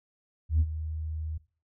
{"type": "tone with ADSR envelope", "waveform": "sine", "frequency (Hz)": 78.5, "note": "D#2", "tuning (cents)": 16, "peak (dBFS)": -17, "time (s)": [0.49, 1.38], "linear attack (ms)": 110, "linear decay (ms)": 52, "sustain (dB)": -14, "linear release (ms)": 10, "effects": ["noise-tail reverb RT60 0.4 s tail -20 dB re dry", "tanh soft clip ceiling -17 dBFS"]}